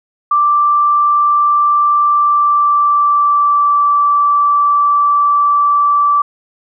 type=tone with pitch glide; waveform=sine; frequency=1174.7 to 1161.9 Hz; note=D6 to D6; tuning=0 to -19 cents; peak=-8 dBFS; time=0.31-6.22 s; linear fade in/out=5 ms; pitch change=-19 cents; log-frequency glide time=2.07-3.84 s; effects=none